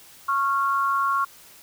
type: tone pair together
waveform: sine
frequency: 1100 / 1384.5 Hz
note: C#6 / F6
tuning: -14 / -15 cents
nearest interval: major third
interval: 399 cents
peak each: -21 / -25 dBFS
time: 0.28-1.25 s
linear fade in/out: 10 ms
effects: white hiss -49 dBFS RMS until 1.62 s